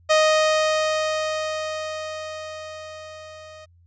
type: tone with level ramp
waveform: sawtooth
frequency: 622.3 Hz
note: D#5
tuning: in tune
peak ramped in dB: -10 to -37 dBFS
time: 0.09-3.66 s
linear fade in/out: 20 ms
effects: added 86 Hz sine -52 dBFS peak until 3.86 s + resampled to 16000 Hz